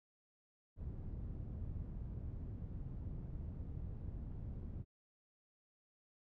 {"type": "low-pass noise", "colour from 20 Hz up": "white", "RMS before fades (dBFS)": -45, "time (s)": [0.76, 4.85], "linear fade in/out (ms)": 50, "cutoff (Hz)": 100, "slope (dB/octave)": 12, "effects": []}